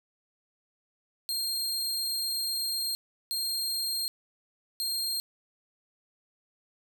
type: tone bursts at uneven times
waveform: sawtooth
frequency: 4208 Hz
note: C8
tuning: 9 cents sharp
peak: -26 dBFS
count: 3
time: 1.29-2.95 / 3.31-4.08 / 4.8-5.2 s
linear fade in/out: 0 ms
effects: none